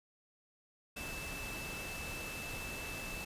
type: tone in noise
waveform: sine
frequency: 2637 Hz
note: E7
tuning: in tune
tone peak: -44 dBFS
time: 0.96-3.25 s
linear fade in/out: 10 ms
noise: pink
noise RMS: -44 dBFS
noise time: 0.96-3.25 s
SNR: -3 dB
effects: resampled to 32000 Hz